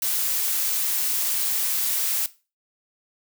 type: noise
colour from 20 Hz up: blue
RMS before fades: -24 dBFS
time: 0.02-2.26 s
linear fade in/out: 2 ms
effects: noise-tail reverb RT60 0.3 s tail -17 dB re dry